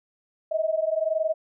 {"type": "tone pair together", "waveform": "sine", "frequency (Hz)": [626, 647.3], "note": ["D#5", "E5"], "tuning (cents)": [10, -32], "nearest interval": "minor second", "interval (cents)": 58, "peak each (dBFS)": -25, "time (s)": [0.51, 1.34], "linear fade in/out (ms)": 10, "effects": []}